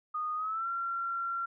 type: tone with pitch glide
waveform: sine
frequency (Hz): 1234 to 1369.2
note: D#6 to F6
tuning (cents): -15 to -35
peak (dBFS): -31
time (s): 0.14-1.46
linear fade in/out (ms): 10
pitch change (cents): +180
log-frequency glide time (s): 0.35-0.68
effects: none